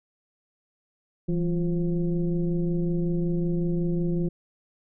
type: tone with frequency modulation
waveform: sine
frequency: 168.3 Hz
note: E3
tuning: 36 cents sharp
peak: -22 dBFS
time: 1.28-4.29 s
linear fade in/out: 10 ms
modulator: 181 Hz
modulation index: 0.95
effects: none